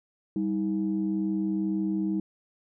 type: tone pair together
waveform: sine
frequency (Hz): 196 / 318.1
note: G3 / D#4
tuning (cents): 0 / +38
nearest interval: minor sixth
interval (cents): 838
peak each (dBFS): -27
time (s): 0.36-2.2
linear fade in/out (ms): 2
effects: tanh soft clip ceiling -18 dBFS